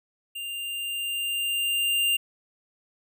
square tone with level ramp, 2794 Hz, F7, in tune, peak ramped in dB -33 to -21 dBFS, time 0.35-2.17 s, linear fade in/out 10 ms, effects none

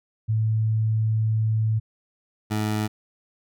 sine / 20% pulse tone pair in turn, 110 / 106.93 Hz, A2 / A2, 0 / -49 cents, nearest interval unison, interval 49 cents, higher first, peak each -19 / -18 dBFS, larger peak second, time 0.28-1.8 / 2.5-2.88 s, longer first, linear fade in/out 20 ms, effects none

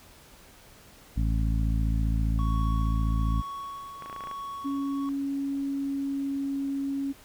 harmonic tone, 55 Hz, A1, in tune, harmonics 1 / 2 / 3 / 4 / 5, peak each -24 / -30 / -34 / -36 / -38 dBFS, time 1.16-3.42 s, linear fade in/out 20 ms
triangle tone with tremolo, 1113 Hz, C#6, 7 cents sharp, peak -32 dBFS, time 2.39-5.09 s, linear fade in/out 0 ms, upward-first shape sine, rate 1.1 Hz, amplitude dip 50%
clicks, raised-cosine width 0.5 ms, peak -26 dBFS, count 9, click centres 4.023 / 4.06 / 4.098 / 4.128 / 4.163 / 4.207 / 4.238 / 4.272 / 4.313 s
sine tone with pitch glide, 277.8 to 276 Hz, C#4 to C#4, +4 to -7 cents, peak -27 dBFS, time 4.64-7.13 s, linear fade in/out 20 ms, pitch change -11 cents, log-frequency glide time 4.89-6.76 s
effects pink hiss -53 dBFS RMS until 7.24 s

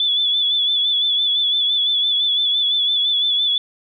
sine tone with vibrato, 3451 Hz, A7, 34 cents flat, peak -15 dBFS, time 0-3.58 s, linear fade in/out 2 ms, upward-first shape sine, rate 5.9 Hz, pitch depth 47 cents each way, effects none

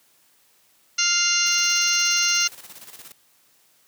harmonic tone, 698.5 Hz, F5, in tune, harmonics 2 / 3 / 4 / 5 / 6 / 7 / 8 / 9, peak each -27 / -29 / -24 / -35 / -26 / -32 / -24 / -24 dBFS, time 0.98-2.48 s, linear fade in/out 10 ms
white noise with tremolo, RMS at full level -41 dBFS, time 1.46-3.12 s, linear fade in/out 2 ms, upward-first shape square, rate 17 Hz, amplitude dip 60%
effects white hiss -60 dBFS RMS until 3.87 s + high-pass 100 Hz 12 dB/octave

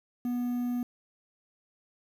triangle tone with quantisation, 244.3 Hz, B3, 19 cents flat, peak -26 dBFS, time 0.25-0.83 s, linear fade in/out 2 ms, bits 9, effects none

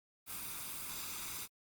white noise with comb filter, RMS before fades -43 dBFS, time 0.26-1.48 s, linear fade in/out 50 ms, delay 0.82 ms, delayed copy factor +0.55, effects Opus 32 kbps

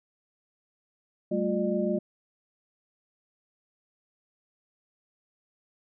sine tone cluster, 193 / 219.6 / 355.7 / 603 Hz, G3 / A3 / F4 / D5, -27 / -3 / +32 / +46 cents, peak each -30 dBFS, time 1.31-1.99 s, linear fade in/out 10 ms, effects none

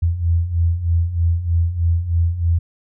sine beating tone pair, 82.41 / 85.61 Hz, E2 / F2, 0 / -34 cents, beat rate 3.2 Hz, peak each -21 / -16 dBFS, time 0.02-2.59 s, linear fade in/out 10 ms, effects none

